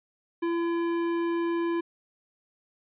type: tone with tanh clipping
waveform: sine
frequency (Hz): 338.4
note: E4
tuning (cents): +45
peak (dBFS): -27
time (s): 0.42-1.81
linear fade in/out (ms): 10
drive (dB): 15
effects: resampled to 8000 Hz